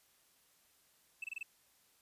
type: tone bursts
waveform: triangle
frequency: 2637 Hz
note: E7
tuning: in tune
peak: -37 dBFS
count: 5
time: 1.22-1.43 s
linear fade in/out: 5 ms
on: 22 ms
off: 25 ms
effects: white hiss -70 dBFS RMS until 2.01 s + resampled to 32000 Hz